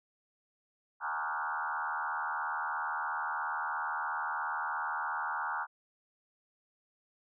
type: tone with frequency modulation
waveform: sine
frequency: 1165 Hz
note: D6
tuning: 14 cents flat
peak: -32 dBFS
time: 1-5.67 s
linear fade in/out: 50 ms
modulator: 77 Hz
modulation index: 4.6
effects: none